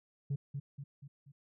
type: tone with echo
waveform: sine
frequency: 140 Hz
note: C#3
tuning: 18 cents sharp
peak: -29 dBFS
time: 0.3-0.36 s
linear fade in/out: 10 ms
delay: 240 ms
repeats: 4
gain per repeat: -6 dB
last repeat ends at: 1.32 s
effects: tanh soft clip ceiling -30 dBFS